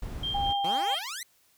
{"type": "noise", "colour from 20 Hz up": "brown", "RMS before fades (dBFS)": -36, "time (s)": [0.02, 0.53], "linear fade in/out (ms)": 5}
{"type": "tone with tremolo", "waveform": "sine", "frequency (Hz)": 3182, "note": "G7", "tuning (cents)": 25, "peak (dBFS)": -28, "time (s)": [0.23, 0.99], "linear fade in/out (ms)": 5, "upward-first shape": "sine", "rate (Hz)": 4.6, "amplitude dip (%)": 60}
{"type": "tone with vibrato", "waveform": "sine", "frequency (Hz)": 802, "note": "G5", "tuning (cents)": 39, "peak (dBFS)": -26, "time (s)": [0.34, 0.95], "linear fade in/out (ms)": 10, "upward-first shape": "sine", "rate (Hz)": 6.2, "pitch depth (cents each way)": 9}
{"type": "exponential sweep", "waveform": "10% pulse", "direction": "up", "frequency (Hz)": [155.56, 2093], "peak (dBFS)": -26, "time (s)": [0.64, 1.23], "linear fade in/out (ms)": 2}
{"effects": ["white hiss -65 dBFS RMS until 1.57 s"]}